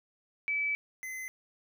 sine / square tone pair in turn, 2301 / 2046 Hz, D7 / C7, -36 / -39 cents, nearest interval major second, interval 203 cents, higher first, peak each -28 / -38 dBFS, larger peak first, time 0.48-0.75 / 1.03-1.28 s, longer first, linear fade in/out 0 ms, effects none

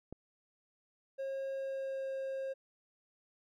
click, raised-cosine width 2 ms, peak -31 dBFS, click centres 0.126 s
triangle tone with pitch glide, 540 to 535.7 Hz, C#5 to C5, -45 to +41 cents, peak -34 dBFS, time 1.18-2.54 s, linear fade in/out 20 ms, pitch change -14 cents, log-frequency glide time 1.54-2.1 s
effects none

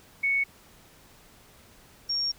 sine tone pair in turn, 2217 / 5545 Hz, C#7 / F8, 0 / -13 cents, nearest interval octave + major third, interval 1587 cents, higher second, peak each -22 / -25 dBFS, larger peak first, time 0.23-0.44 / 2.09-2.32 s, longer second, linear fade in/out 10 ms, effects pink hiss -55 dBFS RMS until 2.38 s

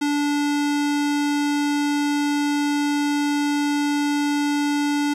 square tone with low-pass filter, 290.5 Hz, D4, 19 cents flat, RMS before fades -21 dBFS, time 0.01-5.14 s, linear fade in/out 10 ms, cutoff 8300 Hz, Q 0.88, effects 8-bit

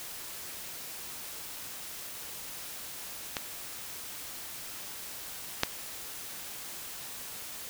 clicks, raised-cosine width 0.2 ms, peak -13 / -6 dBFS, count 2, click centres 3.368 / 5.634 s, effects white hiss -42 dBFS RMS until 7.69 s

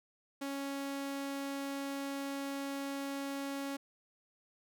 sawtooth tone, 277.2 Hz, C#4, in tune, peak -33 dBFS, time 0.41-3.77 s, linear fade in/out 10 ms, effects none

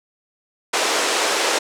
pink band-pass noise, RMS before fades -20 dBFS, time 0.73-1.59 s, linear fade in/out 10 ms, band 380 to 8600 Hz, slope 24 dB/octave, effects none

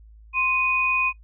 sine tone pair together, 1046.5 / 2486 Hz, C6 / D#7, 0 / -2 cents, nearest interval octave + minor third, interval 1498 cents, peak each -26 / -20 dBFS, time 0.33-1.13 s, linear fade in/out 50 ms, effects noise-tail reverb RT60 0.1 s tail -19 dB re dry + added 54 Hz sine -45 dBFS peak until 1.23 s

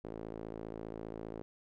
sawtooth tone with band-pass filter, 55 Hz, A1, in tune, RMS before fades -44 dBFS, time 0.04-1.42 s, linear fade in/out 0 ms, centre 410 Hz, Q 1.6, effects none

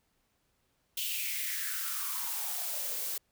blue noise with high-pass filter sweep, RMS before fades -35 dBFS, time 0.97-3.18 s, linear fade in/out 5 ms, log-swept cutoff 3100 to 410 Hz, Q 5.7, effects pink hiss -75 dBFS RMS until 3.31 s

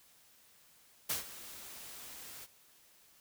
white noise with ADSR envelope, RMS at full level -33 dBFS, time 1.09-2.47 s, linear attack 11 ms, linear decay 130 ms, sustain -16 dB, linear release 32 ms, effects white hiss -64 dBFS RMS until 3.2 s

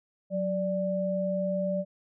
sine tone pair together, 184.99 / 587.3 Hz, F#3 / D5, 0 / 0 cents, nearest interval octave + minor sixth, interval 2000 cents, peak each -30 / -28 dBFS, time 0.3-1.85 s, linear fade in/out 50 ms, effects none

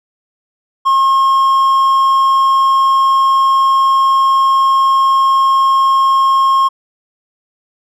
triangle tone, 1076 Hz, C6, 48 cents sharp, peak -6 dBFS, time 0.85-6.69 s, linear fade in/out 20 ms, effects none

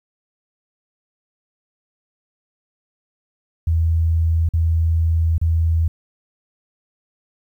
sine tone with dropouts, 82 Hz, E2, 9 cents flat, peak -14 dBFS, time 3.67-5.88 s, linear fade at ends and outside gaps 5 ms, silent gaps 4.489-4.536 / 5.381-5.414 s, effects 9-bit

